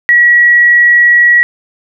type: tone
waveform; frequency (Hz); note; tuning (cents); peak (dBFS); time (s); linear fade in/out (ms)
sine; 1922; B6; -48; -3; 0.09-1.43; 0
effects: none